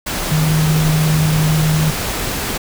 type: tone in noise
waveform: sine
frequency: 155.56 Hz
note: D#3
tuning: in tune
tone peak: -12 dBFS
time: 0.31-1.91 s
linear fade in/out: 10 ms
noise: pink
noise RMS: -21 dBFS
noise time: 0.06-2.58 s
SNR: +6 dB
effects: none